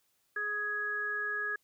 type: harmonic tone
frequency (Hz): 417.4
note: G#4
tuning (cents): +9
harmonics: 1 / 3 / 4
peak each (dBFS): -44 / -41 / -32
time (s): 0.36-1.56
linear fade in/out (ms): 5
effects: white hiss -74 dBFS RMS until 1.63 s